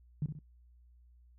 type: tone with echo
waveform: sine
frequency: 150 Hz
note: D3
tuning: 37 cents sharp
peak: -29 dBFS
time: 0.22-0.26 s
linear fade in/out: 2 ms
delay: 65 ms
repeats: 2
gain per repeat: -7 dB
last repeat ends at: 0.39 s
effects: noise-tail reverb RT60 0.1 s tail -19 dB re dry + added 60 Hz sine -58 dBFS peak until 1.38 s